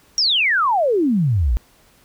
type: exponential sweep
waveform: sine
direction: down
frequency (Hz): 5730 to 49.89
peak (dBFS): -14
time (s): 0.18-1.57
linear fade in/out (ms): 0
effects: pink hiss -54 dBFS RMS until 2.04 s